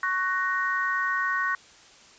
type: chord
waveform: sine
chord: F# major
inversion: second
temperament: equal with one note detuned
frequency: 1108.7 / 1495.4 / 1864.7 Hz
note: C#6 / F#6 / A#6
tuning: 0 / +18 / 0 cents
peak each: -28 dBFS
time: 0.03-1.55 s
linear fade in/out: 2 ms
effects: white hiss -52 dBFS RMS until 2.18 s + resampled to 16000 Hz